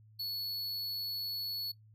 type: tone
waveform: square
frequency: 4404 Hz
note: C#8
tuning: 12 cents flat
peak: -36 dBFS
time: 0.19-1.72 s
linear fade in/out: 10 ms
effects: noise-tail reverb RT60 0.1 s tail -17 dB re dry + added 108 Hz sine -57 dBFS peak until 1.94 s

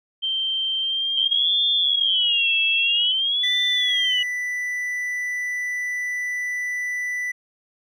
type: tone with pitch glide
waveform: sine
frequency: 3136 to 3294 Hz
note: G7 to G#7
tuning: 0 to -15 cents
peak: -21 dBFS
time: 0.22-3.13 s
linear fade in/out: 20 ms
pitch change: +85 cents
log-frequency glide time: 0.8-1.56 s
type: tone with vibrato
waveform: sine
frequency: 3061 Hz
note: G7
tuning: 42 cents flat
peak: -19 dBFS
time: 1.17-4.23 s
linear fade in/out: 5 ms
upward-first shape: sine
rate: 0.51 Hz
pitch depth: 250 cents each way
type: tone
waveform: triangle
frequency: 1980 Hz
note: B6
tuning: 4 cents sharp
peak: -22 dBFS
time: 3.43-7.32 s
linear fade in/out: 10 ms
effects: none

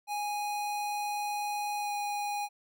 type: tone with pitch glide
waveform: square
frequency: 828 to 822.3 Hz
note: G#5 to G#5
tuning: -5 to -17 cents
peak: -32 dBFS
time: 0.07-2.49 s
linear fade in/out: 50 ms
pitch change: -12 cents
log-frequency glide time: 1.79-1.91 s
effects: none

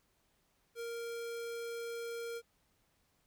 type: tone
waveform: square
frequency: 466.2 Hz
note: A#4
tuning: in tune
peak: -40 dBFS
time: 0.75-2.42 s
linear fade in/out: 50 ms
effects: pink hiss -75 dBFS RMS until 3.26 s

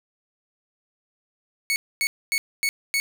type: tone bursts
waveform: sawtooth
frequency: 2217 Hz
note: C#7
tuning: in tune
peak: -17 dBFS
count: 5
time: 1.7-3 s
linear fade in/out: 0 ms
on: 60 ms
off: 250 ms
effects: none

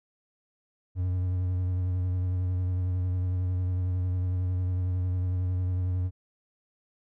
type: tone with vibrato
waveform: triangle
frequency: 91 Hz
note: F#2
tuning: 28 cents flat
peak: -23 dBFS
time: 0.95-6.11 s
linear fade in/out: 50 ms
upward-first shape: triangle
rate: 11 Hz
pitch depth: 32 cents each way
effects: none

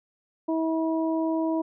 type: harmonic tone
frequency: 322.8 Hz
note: E4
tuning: 36 cents flat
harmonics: 1 / 2 / 3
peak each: -24 / -30 / -34 dBFS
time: 0.48-1.62 s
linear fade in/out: 10 ms
effects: none

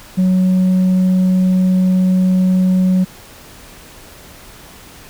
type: tone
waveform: sine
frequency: 185.1 Hz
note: F#3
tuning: 1 cent sharp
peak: -7 dBFS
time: 0.17-3.05 s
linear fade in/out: 20 ms
effects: tanh soft clip ceiling -9 dBFS + pink hiss -39 dBFS RMS until 5.09 s

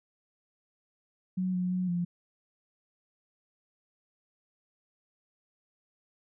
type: tone with pitch steps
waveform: sine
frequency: 184.8 / 181.1 / 182.9 / 174.6 Hz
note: F#3 / F#3 / F#3 / F3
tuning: -2 / -37 / -20 / 0 cents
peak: -27 dBFS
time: 1.37-2.05 s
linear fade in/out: 10 ms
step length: 170 ms
effects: none

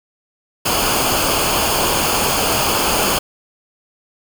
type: noise with comb filter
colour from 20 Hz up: pink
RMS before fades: -17 dBFS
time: 0.65-3.19 s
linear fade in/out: 10 ms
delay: 0.52 ms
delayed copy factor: -0.65
effects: none

